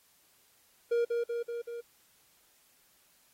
triangle tone with echo, 471.3 Hz, A#4, 19 cents sharp, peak -23 dBFS, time 0.91-1.05 s, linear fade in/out 10 ms, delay 190 ms, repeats 4, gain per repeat -3 dB, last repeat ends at 1.81 s, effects white hiss -66 dBFS RMS until 3.33 s + AAC 48 kbps

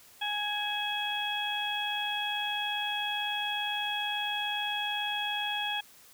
harmonic tone with a mistuned harmonic, 830.6 Hz, G#5, in tune, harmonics 1 / 2 / 3 / 4, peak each -35 / -37 / -37 / -33 dBFS, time 0.21-5.81 s, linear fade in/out 10 ms, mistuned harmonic 3, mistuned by +46 cents, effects white hiss -56 dBFS RMS until 6.13 s

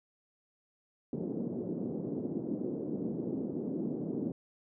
pink band-pass noise, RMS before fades -36 dBFS, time 1.13-4.32 s, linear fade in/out 2 ms, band 180 to 410 Hz, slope 24 dB/octave, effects none

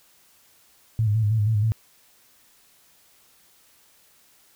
sine tone with vibrato, 107.7 Hz, A2, 37 cents flat, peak -18 dBFS, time 0.99-1.72 s, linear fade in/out 0 ms, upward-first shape square, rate 6.3 Hz, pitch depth 62 cents each way, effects white hiss -58 dBFS RMS until 4.55 s

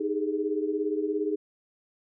sine tone cluster, 309.8 / 403.4 / 420.6 Hz, D#4 / G4 / G#4, -7 / +50 / +22 cents, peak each -30 dBFS, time 0-1.36 s, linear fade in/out 10 ms, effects none

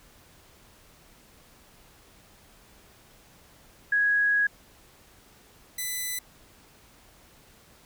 sine / 5% pulse tone pair in turn, 1661.2 / 1998.3 Hz, G#6 / B6, 0 / +20 cents, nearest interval minor third, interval 320 cents, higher second, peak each -20 / -19 dBFS, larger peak second, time 3.92-4.47 / 5.78-6.19 s, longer first, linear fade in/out 5 ms, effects pink hiss -56 dBFS RMS until 7.85 s

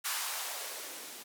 violet noise with band-pass filter sweep, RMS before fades -39 dBFS, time 0.04-1.24 s, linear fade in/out 20 ms, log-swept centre 1200 to 250 Hz, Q 1.7, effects none

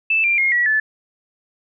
sine tone with pitch steps, 2637 / 2377 / 2142 / 1930.4 / 1739.8 Hz, E7 / D7 / C7 / B6 / A6, 0 / +20 / +40 / -40 / -20 cents, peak -14 dBFS, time 0.1-0.8 s, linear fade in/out 5 ms, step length 140 ms, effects none

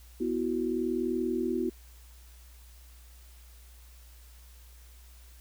sine chord, B suspended fourth, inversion none, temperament equal, 246.9 / 329.6 / 370 Hz, B3 / E4 / F#4, 0 / 0 / 0 cents, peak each -32 / -32 / -31 dBFS, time 0.2-1.7 s, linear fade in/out 10 ms, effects added 60 Hz sine -50 dBFS peak until 5.4 s + white hiss -59 dBFS RMS until 5.4 s

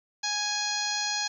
harmonic tone with a mistuned harmonic, 830.6 Hz, G#5, in tune, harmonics 1 / 2 / 3 / 4 / 5 / 6 / 7 / 8, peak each -35 / -35 / -38 / -38 / -32 / -36 / -38 / -35 dBFS, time 0.23-1.28 s, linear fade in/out 10 ms, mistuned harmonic 5, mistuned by +16 cents, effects 10-bit

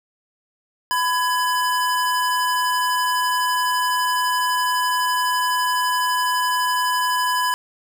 square tone pair together, 1001 / 1672.3 Hz, B5 / G#6, +23 / +12 cents, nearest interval major sixth, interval 889 cents, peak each -20 / -25 dBFS, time 0.91-7.54 s, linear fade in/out 0 ms, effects none

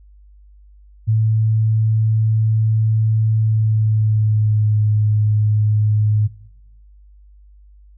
sine tone with pitch glide, 110 to 106.31 Hz, A2 to G#2, 0 to +41 cents, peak -12 dBFS, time 1.07-6.28 s, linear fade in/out 20 ms, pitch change -59 cents, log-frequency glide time 3.38-4.79 s, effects noise-tail reverb RT60 1.0 s tail -23 dB re dry + added 50 Hz sine -43 dBFS peak until 7.97 s

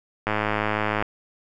click train, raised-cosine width 0.5 ms, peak -8 dBFS, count 81, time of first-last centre 0.27-1.025 s, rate 106 Hz, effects none

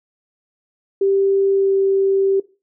sine tone with pitch glide, 392 to 389.5 Hz, G4 to G4, 0 to -11 cents, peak -13 dBFS, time 1.01-2.4 s, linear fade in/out 5 ms, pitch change -11 cents, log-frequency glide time 1.53-1.73 s, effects noise-tail reverb RT60 0.3 s tail -19 dB re dry

